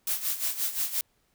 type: noise with tremolo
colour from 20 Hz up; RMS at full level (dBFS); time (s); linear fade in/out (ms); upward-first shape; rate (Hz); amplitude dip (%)
blue; -27; 0.07-1.01; 2; sine; 5.7; 75
effects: pink hiss -70 dBFS RMS until 1.34 s